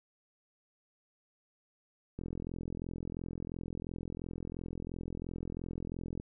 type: click train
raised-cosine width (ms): 3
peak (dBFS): -27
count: 173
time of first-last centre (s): 2.19-6.199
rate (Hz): 42.9
effects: none